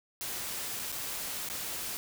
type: noise with dropouts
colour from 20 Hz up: white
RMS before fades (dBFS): -37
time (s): 0.21-1.97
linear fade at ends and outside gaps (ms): 0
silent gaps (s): 0.792-0.796 / 0.919-0.925 / 1.488-1.499
effects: none